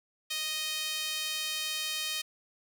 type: tone with high-pass filter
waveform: sawtooth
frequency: 622.3 Hz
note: D#5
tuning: in tune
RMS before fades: -34 dBFS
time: 0.3-2.22 s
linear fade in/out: 10 ms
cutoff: 3100 Hz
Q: 1.6
effects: none